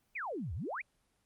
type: exponential two-way sweep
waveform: sine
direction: down then up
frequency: 2635 to 69.3 to 2635 Hz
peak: -36 dBFS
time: 0.15-0.82 s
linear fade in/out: 10 ms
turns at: 0.54 s
effects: pink hiss -75 dBFS RMS until 1.25 s + Opus 24 kbps